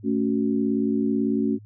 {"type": "chord", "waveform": "sine", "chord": "F# minor", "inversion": "first", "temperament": "equal with one note detuned", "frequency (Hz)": [220, 278.1, 370], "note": ["A3", "C#4", "F#4"], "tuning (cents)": [0, 6, 0], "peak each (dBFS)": [-23, -24, -28], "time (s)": [0.03, 1.59], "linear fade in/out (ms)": 50, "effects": ["added 105 Hz sine -43 dBFS peak until 1.65 s"]}